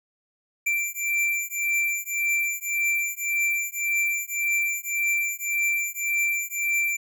square beating tone pair, 2349 / 2350.8 Hz, D7 / D7, 0 / +1 cents, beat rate 1.8 Hz, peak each -27 dBFS, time 0.66-6.97 s, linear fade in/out 10 ms, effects none

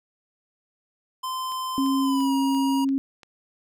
square tone with pitch glide, 1033 to 952.8 Hz, C6 to A#5, -22 to +38 cents, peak -28 dBFS, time 1.23-2.85 s, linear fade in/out 10 ms, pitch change -140 cents, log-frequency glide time 2.01-2.34 s
click train, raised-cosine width 0.2 ms, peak -29 dBFS, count 6, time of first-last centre 1.52-3.232 s, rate 2.92 Hz
sine tone, 271.2 Hz, C#4, 38 cents flat, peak -20 dBFS, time 1.78-2.98 s, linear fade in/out 0 ms
effects none

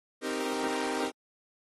sawtooth chord, C minor seventh, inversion none, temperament equal, 261.6 / 311.1 / 392 / 466.2 Hz, C4 / Eb4 / G4 / Bb4, 0 / 0 / 0 / 0 cents, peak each -32 dBFS, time 0.21-1.12 s, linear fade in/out 50 ms, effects AAC 32 kbps

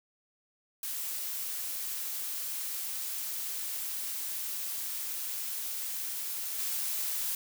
blue noise with level steps, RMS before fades -36 / -33 dBFS, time 0.83-7.35 s, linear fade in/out 2 ms, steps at 6.58 s, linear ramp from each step 10 ms, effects none

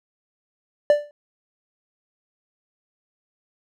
triangle tone with exponential decay, 588 Hz, D5, 2 cents sharp, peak -7 dBFS, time 0.9-1.11 s, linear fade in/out 1 ms, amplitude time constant 44 ms, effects none

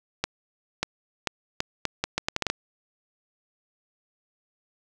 accelerating click train, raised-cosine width 0.2 ms, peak -7 dBFS, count 12, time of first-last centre 0.24-2.5 s, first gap 590 ms, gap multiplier 0.75, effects none

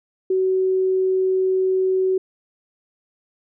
sine tone, 376 Hz, F#4, 28 cents sharp, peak -16 dBFS, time 0.3-2.18 s, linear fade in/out 5 ms, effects none

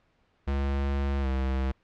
square tone with pitch glide, 69.3 to 66.02 Hz, C#2 to C2, 0 to +16 cents, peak -26 dBFS, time 0.47-1.72 s, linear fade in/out 10 ms, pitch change -84 cents, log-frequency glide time 1.21-1.27 s, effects pink hiss -68 dBFS RMS until 1.83 s + low-pass 3000 Hz 12 dB/octave

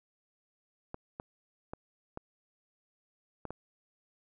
clicks, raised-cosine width 1 ms, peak -25 dBFS, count 6, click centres 0.944 / 1.199 / 1.735 / 2.174 / 3.453 / 3.506 s, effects none

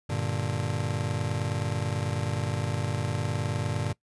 40% pulse chord, G minor, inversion none, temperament just, 98 / 117.6 / 147 Hz, G2 / Bb2 / D3, 0 / +16 / +2 cents, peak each -31 dBFS, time 0.09-3.93 s, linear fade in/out 10 ms, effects noise-tail reverb RT60 0.1 s tail -20 dB re dry + resampled to 24000 Hz

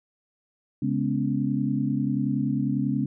sine tone cluster, 138.3 / 208.6 / 250.1 / 280.4 Hz, C#3 / G#3 / B3 / C#4, -4 / +8 / +22 / +20 cents, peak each -28 dBFS, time 0.82-3.06 s, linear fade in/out 5 ms, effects none

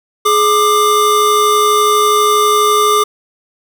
square tone pair together, 420.6 / 1189.6 Hz, G#4 / D6, +22 / +22 cents, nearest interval octave + tritone, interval 1800 cents, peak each -14 / -11 dBFS, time 0.25-3.04 s, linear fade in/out 10 ms, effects none

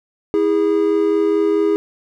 triangle tone pair together, 325.4 / 410 Hz, E4 / G#4, -22 / -22 cents, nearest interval major third, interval 400 cents, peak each -16 / -13 dBFS, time 0.34-1.76 s, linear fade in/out 0 ms, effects none

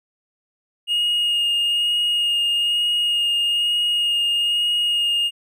triangle tone with vibrato, 2855 Hz, F7, 37 cents sharp, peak -15 dBFS, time 0.87-5.31 s, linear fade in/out 50 ms, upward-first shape sine, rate 1.1 Hz, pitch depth 12 cents each way, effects tanh soft clip ceiling -11 dBFS

